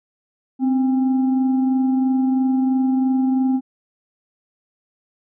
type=tone with frequency modulation; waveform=sine; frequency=260 Hz; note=C4; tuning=11 cents flat; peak=-15 dBFS; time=0.59-3.61 s; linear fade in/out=50 ms; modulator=543 Hz; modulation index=0.29; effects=none